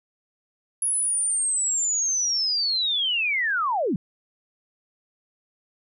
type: linear sweep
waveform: sine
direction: down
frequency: 10548 to 147.9 Hz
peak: -21 dBFS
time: 0.82-3.96 s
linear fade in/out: 2 ms
effects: none